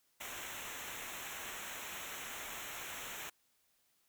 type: noise with comb filter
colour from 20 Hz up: pink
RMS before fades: -45 dBFS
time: 0.2-3.3 s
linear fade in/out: 10 ms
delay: 0.21 ms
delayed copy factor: -0.85
effects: white hiss -75 dBFS RMS until 4.08 s